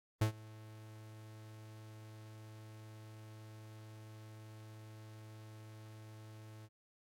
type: tone with ADSR envelope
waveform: 45% pulse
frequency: 108.9 Hz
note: A2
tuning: 17 cents flat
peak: -27 dBFS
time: 0.21-6.69 s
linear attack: 7 ms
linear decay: 100 ms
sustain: -24 dB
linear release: 46 ms
effects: AAC 64 kbps